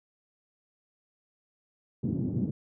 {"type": "band-pass noise", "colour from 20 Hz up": "white", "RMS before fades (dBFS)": -30, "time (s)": [2.03, 2.51], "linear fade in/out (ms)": 5, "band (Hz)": [110, 250], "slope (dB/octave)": 24, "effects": []}